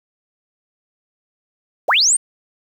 sine linear sweep, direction up, 339.1 to 9160 Hz, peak -11 dBFS, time 1.88-2.17 s, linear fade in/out 10 ms, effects 7-bit

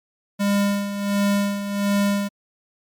square tone with tremolo, 201.6 Hz, G3, 49 cents sharp, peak -17 dBFS, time 0.39-2.29 s, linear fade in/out 20 ms, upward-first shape sine, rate 1.4 Hz, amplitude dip 65%, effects MP3 96 kbps

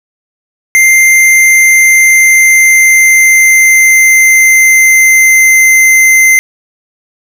square tone with pitch glide, 2093 to 2075 Hz, C7 to C7, 0 to -15 cents, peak -3 dBFS, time 0.75-6.39 s, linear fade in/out 0 ms, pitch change -15 cents, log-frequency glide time 0.94-5.71 s, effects 7-bit

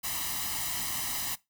white noise with comb filter, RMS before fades -33 dBFS, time 0.03-1.36 s, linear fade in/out 20 ms, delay 1 ms, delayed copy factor +0.75, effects noise-tail reverb RT60 0.2 s tail -20 dB re dry

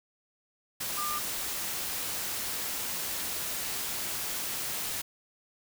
sine tone in noise, 1199 Hz, D6, 36 cents sharp, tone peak -32 dBFS, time 0.97-1.19 s, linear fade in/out 10 ms, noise white, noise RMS -34 dBFS, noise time 0.8-5.02 s, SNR -1 dB, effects none

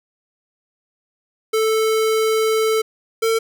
square tone pair in turn, 440 / 450.8 Hz, A4 / A4, 0 / +42 cents, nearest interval unison, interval 42 cents, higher second, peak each -16 dBFS, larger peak neither, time 1.53-2.82 / 3.22-3.39 s, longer first, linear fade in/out 10 ms, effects none

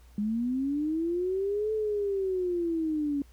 sine linear two-way sweep, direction up then down, 202.6 to 437.3 to 278.7 Hz, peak -26 dBFS, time 0.18-3.22 s, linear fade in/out 2 ms, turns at 1.73 s, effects added 60 Hz sine -52 dBFS peak until 3.32 s + pink hiss -63 dBFS RMS until 3.32 s

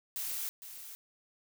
blue noise with echo, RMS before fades -37 dBFS, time 0.16-0.49 s, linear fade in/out 0 ms, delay 460 ms, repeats 1, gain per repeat -10 dB, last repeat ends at 0.95 s, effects none

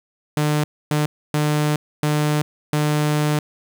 sawtooth tone bursts at uneven times, 150 Hz, D3, 37 cents sharp, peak -13 dBFS, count 5, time 0.37-0.64 / 0.91-1.06 / 1.34-1.76 / 2.03-2.42 / 2.73-3.39 s, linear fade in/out 2 ms, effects 8-bit

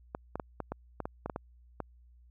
clicks, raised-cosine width 1 ms, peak -21 dBFS, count 11, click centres 0.149 / 0.356 / 0.398 / 0.603 / 0.72 / 1.003 / 1.055 / 1.26 / 1.298 / 1.361 / 1.803 s, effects added 60 Hz sine -56 dBFS peak until 2.3 s

